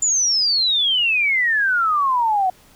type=exponential sweep; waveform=sine; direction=down; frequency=7190 to 727 Hz; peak=-15 dBFS; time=0.02-2.5 s; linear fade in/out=5 ms; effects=pink hiss -51 dBFS RMS until 2.75 s